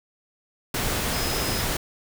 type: tone in noise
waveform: sine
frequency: 5090 Hz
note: D#8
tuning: 39 cents sharp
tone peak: -33 dBFS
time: 1.13-1.62 s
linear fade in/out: 5 ms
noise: pink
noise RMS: -26 dBFS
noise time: 0.74-1.77 s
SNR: -10 dB
effects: none